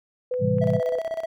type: tone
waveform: sine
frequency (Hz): 501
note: B4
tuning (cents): +25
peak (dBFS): -23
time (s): 0.31-0.99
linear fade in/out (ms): 5
type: click train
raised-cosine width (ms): 0.5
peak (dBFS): -30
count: 4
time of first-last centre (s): 0.34-1.073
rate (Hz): 4.09
type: chord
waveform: sine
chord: A minor seventh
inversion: none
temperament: just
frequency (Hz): 110 / 132 / 165 / 198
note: A2 / C3 / E3 / G3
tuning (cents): 0 / +16 / +2 / +18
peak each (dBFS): -26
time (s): 0.39-0.81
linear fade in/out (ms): 50
type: tone with tremolo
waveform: triangle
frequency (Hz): 653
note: E5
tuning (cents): -17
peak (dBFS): -22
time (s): 0.61-1.26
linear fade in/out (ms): 10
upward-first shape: square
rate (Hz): 16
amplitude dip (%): 75
effects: none